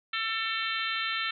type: harmonic tone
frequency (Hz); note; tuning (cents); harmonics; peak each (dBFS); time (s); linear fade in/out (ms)
447; A4; +27; 3 / 4 / 5 / 6 / 7 / 8 / 9; -34 / -35 / -36 / -37 / -37 / -38 / -39; 0.13-1.31; 5
effects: none